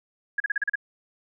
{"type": "tone bursts", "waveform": "sine", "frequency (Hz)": 1661.2, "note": "G#6", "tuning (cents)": 0, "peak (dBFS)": -21, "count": 7, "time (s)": [0.38, 0.756], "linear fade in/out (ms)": 5, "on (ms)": 22, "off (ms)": 37, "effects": []}